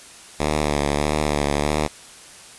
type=tone with vibrato; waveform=5% pulse; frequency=73.8 Hz; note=D2; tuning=9 cents sharp; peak=-8 dBFS; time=0.39-1.88 s; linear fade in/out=20 ms; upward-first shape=sine; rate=1.6 Hz; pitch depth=46 cents each way; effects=white hiss -43 dBFS RMS until 2.58 s + resampled to 24000 Hz